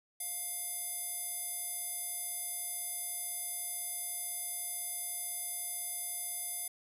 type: tone with band-pass filter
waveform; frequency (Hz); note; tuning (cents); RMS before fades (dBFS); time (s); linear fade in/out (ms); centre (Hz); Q
square; 702; F5; +9; -39; 0.2-6.68; 5; 11000; 6.5
effects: none